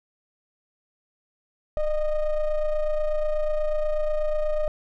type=ring-modulated tone; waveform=triangle; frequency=311.1 Hz; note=D#4; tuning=in tune; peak=-16 dBFS; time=1.77-4.68 s; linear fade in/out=2 ms; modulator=297 Hz; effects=none